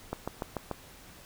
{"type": "click train", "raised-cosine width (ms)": 1, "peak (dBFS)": -18, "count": 5, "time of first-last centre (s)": [0.13, 0.713], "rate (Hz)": 6.86, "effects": ["pink hiss -52 dBFS RMS until 1.25 s"]}